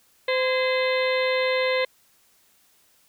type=harmonic tone with a mistuned harmonic; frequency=515 Hz; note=C5; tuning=28 cents flat; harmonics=1 / 2 / 3 / 4 / 5 / 6 / 7 / 8; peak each=-22 / -31 / -34 / -27 / -35 / -38 / -34 / -36 dBFS; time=0.28-1.85 s; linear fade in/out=5 ms; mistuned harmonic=3; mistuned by=+110 cents; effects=white hiss -61 dBFS RMS until 3.08 s